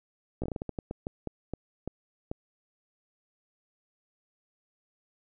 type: slowing click train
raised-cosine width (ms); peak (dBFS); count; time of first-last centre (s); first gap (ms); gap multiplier
2; -20; 15; 0.42-2.315; 16; 1.29
effects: none